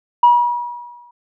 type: tone with exponential decay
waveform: sine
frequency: 963 Hz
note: B5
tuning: 44 cents flat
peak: -4 dBFS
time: 0.23-1.11 s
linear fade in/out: 5 ms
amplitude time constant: 190 ms
effects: tanh soft clip ceiling -2 dBFS